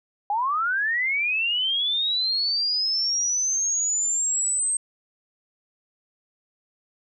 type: linear sweep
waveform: sine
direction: up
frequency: 793 to 8372 Hz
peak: -21 dBFS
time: 0.3-4.77 s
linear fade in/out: 2 ms
effects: none